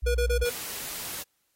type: tone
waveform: sine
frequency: 60.5 Hz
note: B1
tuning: 35 cents flat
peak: -24 dBFS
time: 0.02-0.45 s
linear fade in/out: 20 ms
type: tone bursts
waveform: square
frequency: 482.5 Hz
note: B4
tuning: 40 cents flat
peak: -25 dBFS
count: 4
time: 0.06-0.499 s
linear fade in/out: 10 ms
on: 88 ms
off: 29 ms
type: noise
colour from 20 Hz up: white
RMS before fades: -36 dBFS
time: 0.45-1.23 s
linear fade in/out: 10 ms
effects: white hiss -73 dBFS RMS until 1.55 s + AAC 48 kbps